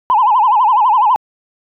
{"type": "tone with vibrato", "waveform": "sine", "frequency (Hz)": 927, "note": "A#5", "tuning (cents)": -10, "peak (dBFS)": -7, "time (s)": [0.1, 1.16], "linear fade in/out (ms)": 0, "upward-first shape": "sine", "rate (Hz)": 12, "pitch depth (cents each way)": 200, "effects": ["tanh soft clip ceiling -3 dBFS"]}